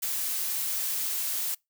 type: noise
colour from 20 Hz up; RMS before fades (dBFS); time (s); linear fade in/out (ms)
blue; -30; 0.02-1.55; 10
effects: noise-tail reverb RT60 0.2 s tail -26 dB re dry